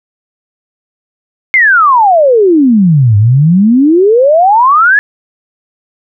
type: exponential two-way sweep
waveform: sine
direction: down then up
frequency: 2171 to 100 to 1742 Hz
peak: -3 dBFS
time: 1.54-4.99 s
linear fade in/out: 0 ms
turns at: 3.17 s
effects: none